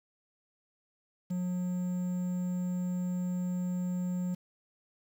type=tone with quantisation; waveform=triangle; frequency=180 Hz; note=F#3; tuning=47 cents flat; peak=-28 dBFS; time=1.3-4.35 s; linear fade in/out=10 ms; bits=9; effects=none